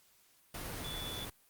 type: tone in noise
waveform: sine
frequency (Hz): 3459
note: A7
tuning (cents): -30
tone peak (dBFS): -42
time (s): 0.84-1.25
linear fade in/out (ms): 5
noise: pink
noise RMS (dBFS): -42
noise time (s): 0.54-1.3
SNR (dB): -3
effects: white hiss -67 dBFS RMS until 1.49 s + Opus 48 kbps